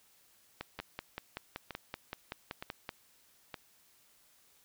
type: two click trains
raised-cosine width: 0.3 ms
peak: -22 / -24 dBFS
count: 13 / 4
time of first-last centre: 0.61-2.891 / 0.79-3.542 s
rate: 5.26 / 1.09 Hz
effects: white hiss -66 dBFS RMS until 4.64 s